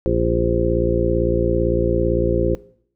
harmonic tone, 57.8 Hz, A#1, 14 cents flat, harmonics 1 / 2 / 3 / 4 / 5 / 6 / 7 / 9, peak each -23 / -25 / -27 / -28 / -32 / -21 / -23 / -23 dBFS, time 0.06-2.55 s, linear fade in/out 0 ms, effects noise-tail reverb RT60 0.6 s tail -20 dB re dry

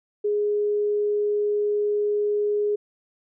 sine tone, 415.3 Hz, G#4, in tune, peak -20 dBFS, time 0.24-2.76 s, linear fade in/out 10 ms, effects none

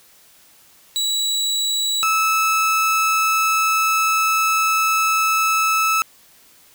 30% pulse tone pair in turn, 3911 / 1305.1 Hz, B7 / E6, -18 / -18 cents, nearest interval octave + perfect fifth, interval 1900 cents, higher first, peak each -16 / -13 dBFS, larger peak second, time 0.96-2.03 / 2.03-6.02 s, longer second, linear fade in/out 0 ms, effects white hiss -51 dBFS RMS until 6.74 s

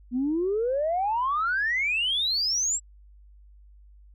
sine exponential sweep, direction up, 237.3 to 7790 Hz, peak -22 dBFS, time 0.11-2.8 s, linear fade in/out 50 ms, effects tanh soft clip ceiling -18 dBFS + added 50 Hz sine -49 dBFS peak until 4.14 s

